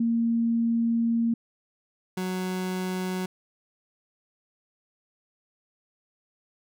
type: tone pair in turn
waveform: sine / 30% pulse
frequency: 231.2 / 184.81 Hz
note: A#3 / F#3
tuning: -14 / -2 cents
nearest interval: major third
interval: 388 cents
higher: first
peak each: -21 / -25 dBFS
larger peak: first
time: 0-1.34 / 2.17-3.26 s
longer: first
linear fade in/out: 5 ms
effects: none